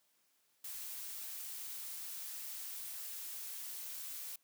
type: noise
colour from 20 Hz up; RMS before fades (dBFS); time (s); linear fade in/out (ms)
blue; -45; 0.64-4.36; 5
effects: white hiss -75 dBFS RMS until 4.43 s + high-pass 150 Hz 12 dB/octave